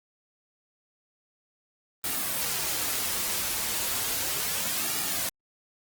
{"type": "noise with flanger", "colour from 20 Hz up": "white", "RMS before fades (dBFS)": -29, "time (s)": [2.04, 5.29], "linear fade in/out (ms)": 2, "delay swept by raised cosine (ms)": [1.9, 7.5], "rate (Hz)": 0.34, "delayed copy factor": -0.55, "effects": ["Opus 24 kbps"]}